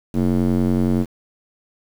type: tone with band-pass filter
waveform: square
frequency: 45.35 Hz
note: F#1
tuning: 34 cents flat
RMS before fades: -18 dBFS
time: 0.13-1.06 s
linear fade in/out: 50 ms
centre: 250 Hz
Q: 1.9
effects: 7-bit